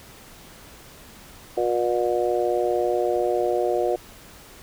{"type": "harmonic tone", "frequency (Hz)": 120.2, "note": "B2", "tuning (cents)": -46, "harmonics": [3, 4, 5, 6], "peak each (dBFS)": [-24, -25, -26, -27], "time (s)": [1.57, 3.96], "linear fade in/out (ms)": 5, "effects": ["pink hiss -46 dBFS RMS until 4.62 s"]}